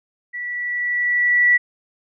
sine tone with level ramp, 1952 Hz, B6, 21 cents flat, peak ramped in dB -26 to -10 dBFS, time 0.33-1.58 s, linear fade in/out 20 ms, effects none

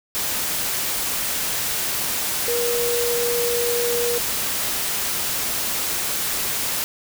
sine tone in noise, 477.7 Hz, A#4, 42 cents sharp, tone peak -21 dBFS, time 2.48-4.18 s, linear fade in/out 0 ms, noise white, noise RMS -24 dBFS, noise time 0.15-6.84 s, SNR 0 dB, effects none

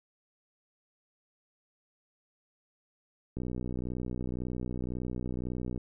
click train, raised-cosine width 3 ms, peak -23 dBFS, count 150, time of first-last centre 3.37-5.777 s, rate 61.9 Hz, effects none

